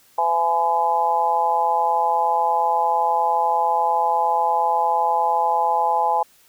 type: harmonic tone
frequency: 168.5 Hz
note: E3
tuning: 38 cents sharp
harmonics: 3 / 4 / 5 / 6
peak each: -28 / -25 / -18 / -24 dBFS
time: 0.18-6.23 s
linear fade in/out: 5 ms
effects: white hiss -55 dBFS RMS until 6.48 s